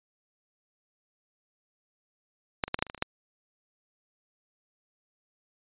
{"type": "clicks", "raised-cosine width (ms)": 0.3, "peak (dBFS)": [-9, -21, -9, -18, -8, -29, -20, -23, -30, -10], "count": 10, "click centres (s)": [2.638, 2.68, 2.744, 2.79, 2.825, 2.867, 2.899, 2.947, 2.978, 3.024], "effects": ["resampled to 8000 Hz"]}